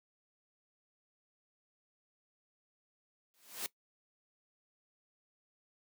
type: noise with exponential growth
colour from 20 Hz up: white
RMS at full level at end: -35 dBFS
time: 3.34-3.66 s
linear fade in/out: 0 ms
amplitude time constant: 68 ms
effects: noise-tail reverb RT60 0.1 s tail -19 dB re dry + high-pass 200 Hz 12 dB/octave